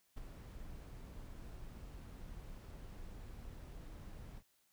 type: noise with ADSR envelope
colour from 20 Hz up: brown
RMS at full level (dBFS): -44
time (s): 0.16-4.43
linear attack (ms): 18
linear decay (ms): 12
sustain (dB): -6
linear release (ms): 61
effects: white hiss -75 dBFS RMS until 4.72 s